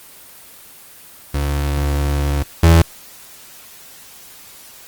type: tone pair in turn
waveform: 35% pulse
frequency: 71.5 / 82.96 Hz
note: D2 / E2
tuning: -46 / +12 cents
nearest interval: minor third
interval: 258 cents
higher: second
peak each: -14 / -5 dBFS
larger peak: second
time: 1.34-2.43 / 2.63-2.82 s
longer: first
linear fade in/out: 5 ms
effects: white hiss -41 dBFS RMS until 4.87 s + Opus 24 kbps